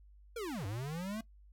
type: linear two-way sweep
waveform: square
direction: down then up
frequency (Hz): 485.8 to 92.5 to 227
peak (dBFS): -38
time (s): 0.36-1.21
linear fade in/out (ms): 5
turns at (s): 0.66
effects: noise-tail reverb RT60 0.1 s tail -19 dB re dry + added 50 Hz sine -56 dBFS peak until 1.52 s